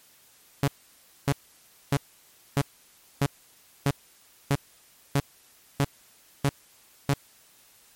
sawtooth tone bursts, 140.3 Hz, C#3, 21 cents sharp, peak -16 dBFS, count 11, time 0.63-7.136 s, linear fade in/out 0 ms, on 46 ms, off 600 ms, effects white hiss -57 dBFS RMS until 7.95 s + MP3 64 kbps

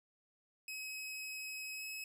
sawtooth tone with pitch glide, 2552 to 2570 Hz, D#7 to E7, +43 to -45 cents, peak -39 dBFS, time 0.68-2.04 s, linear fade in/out 2 ms, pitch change +12 cents, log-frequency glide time 1.77-1.83 s, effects none

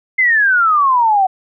sine exponential sweep, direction down, 2100 to 740 Hz, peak -9 dBFS, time 0.18-1.27 s, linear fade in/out 10 ms, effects none

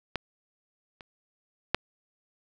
clicks, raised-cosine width 0.3 ms, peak -13 / -28 / -6 dBFS, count 3, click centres 0.157 / 1.008 / 1.746 s, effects none

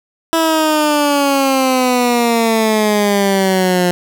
15% pulse exponential sweep, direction down, 329.6 to 176.6 Hz, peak -5 dBFS, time 0.33-3.91 s, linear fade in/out 0 ms, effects none

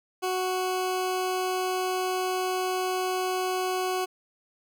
20% pulse tone, 370 Hz, F#4, in tune, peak -21 dBFS, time 0.22-4.06 s, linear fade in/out 20 ms, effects none

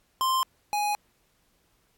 square tone pair in turn, 1046.5 / 830.6 Hz, C6 / G#5, 0 / 0 cents, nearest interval major third, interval 400 cents, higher first, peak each -23 / -25 dBFS, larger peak first, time 0.21-0.43 / 0.73-0.95 s, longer neither, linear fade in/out 0 ms, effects pink hiss -68 dBFS RMS until 1.97 s + AAC 64 kbps

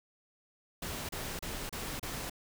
pink noise bursts, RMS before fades -39 dBFS, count 5, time 0.82-2.298 s, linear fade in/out 5 ms, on 270 ms, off 32 ms, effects none

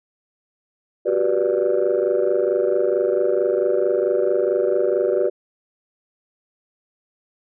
sine chord, G major seventh, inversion third, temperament just, 367.5 / 392 / 490 / 588 Hz, F#4 / G4 / B4 / D5, -12 / 0 / -14 / +2 cents, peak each -21 dBFS, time 1.05-5.3 s, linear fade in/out 20 ms, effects tanh soft clip ceiling -10 dBFS

